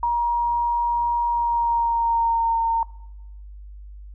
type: tone with pitch glide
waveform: sine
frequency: 948 to 915.7 Hz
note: A#5 to A#5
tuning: +29 to -31 cents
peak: -18 dBFS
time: 0.03-2.83 s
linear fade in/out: 2 ms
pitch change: -60 cents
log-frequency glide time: 1.26-2.57 s
effects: noise-tail reverb RT60 0.9 s tail -21 dB re dry + added 50 Hz sine -37 dBFS peak until 4.14 s